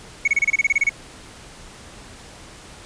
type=tone bursts; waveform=triangle; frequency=2217 Hz; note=C#7; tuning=in tune; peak=-12 dBFS; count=12; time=0.25-0.894 s; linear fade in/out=5 ms; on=28 ms; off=28 ms; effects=pink hiss -42 dBFS RMS until 2.85 s + resampled to 22050 Hz